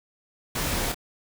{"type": "noise with echo", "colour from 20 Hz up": "pink", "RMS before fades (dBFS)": -28, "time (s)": [0.55, 0.92], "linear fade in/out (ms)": 5, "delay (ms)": 25, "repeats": 1, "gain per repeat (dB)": -6, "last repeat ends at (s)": 0.945, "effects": []}